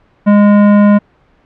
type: tone with tanh clipping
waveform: sine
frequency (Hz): 205.6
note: G#3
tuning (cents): -17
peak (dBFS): -6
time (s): 0.26-0.99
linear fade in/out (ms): 20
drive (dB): 18
effects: pink hiss -51 dBFS RMS until 1.45 s + low-pass 2000 Hz 12 dB/octave